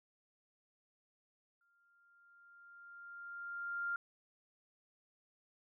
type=tone with exponential growth; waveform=sine; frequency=1396.9 Hz; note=F6; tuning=in tune; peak=-34 dBFS; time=1.61-3.96 s; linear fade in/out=2 ms; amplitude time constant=510 ms; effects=none